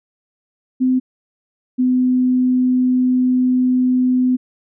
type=tone pair in turn; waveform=sine; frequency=256.5 / 253.1 Hz; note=C4 / B3; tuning=-34 / +43 cents; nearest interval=unison; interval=23 cents; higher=first; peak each=-12 dBFS; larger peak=neither; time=0.8-1 / 1.78-4.37 s; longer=second; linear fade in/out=20 ms; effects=none